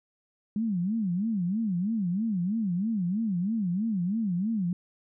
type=tone with vibrato; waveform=sine; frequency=198.9 Hz; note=G3; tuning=25 cents sharp; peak=-25 dBFS; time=0.56-4.73 s; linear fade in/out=2 ms; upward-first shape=sine; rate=3.1 Hz; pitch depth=250 cents each way; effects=none